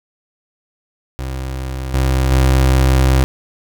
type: tone with level steps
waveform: 30% pulse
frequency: 65.41 Hz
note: C2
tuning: in tune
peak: -19 / -10 / -7 dBFS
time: 1.19-3.24 s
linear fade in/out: 0 ms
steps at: 1.94 / 2.31 s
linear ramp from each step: 2 ms
effects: none